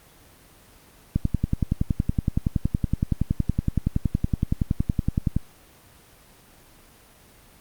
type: click train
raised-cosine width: 5 ms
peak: -8 dBFS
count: 46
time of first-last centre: 1.16-5.366 s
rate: 10.7 Hz
effects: pink hiss -52 dBFS RMS until 7.6 s + Opus 24 kbps